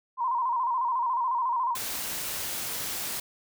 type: tone with vibrato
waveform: sine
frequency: 987.8 Hz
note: B5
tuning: in tune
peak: -24 dBFS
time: 0.17-1.77 s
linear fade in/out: 50 ms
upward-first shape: square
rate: 14 Hz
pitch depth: 80 cents each way
type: noise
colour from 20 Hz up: white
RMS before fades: -33 dBFS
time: 1.75-3.2 s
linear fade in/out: 5 ms
effects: none